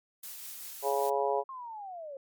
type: noise with tremolo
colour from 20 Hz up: blue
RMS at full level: -42 dBFS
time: 0.23-1.1 s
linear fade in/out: 5 ms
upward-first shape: sine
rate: 5.2 Hz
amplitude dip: 25%
type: harmonic tone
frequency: 139.2 Hz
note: C#3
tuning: 8 cents sharp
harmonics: 3 / 4 / 5 / 6 / 7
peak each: -31 / -32 / -33 / -34 / -34 dBFS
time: 0.82-1.44 s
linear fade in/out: 50 ms
type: linear sweep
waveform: sine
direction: down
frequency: 1082 to 529 Hz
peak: -39 dBFS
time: 1.49-2.17 s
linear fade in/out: 2 ms
effects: MP3 96 kbps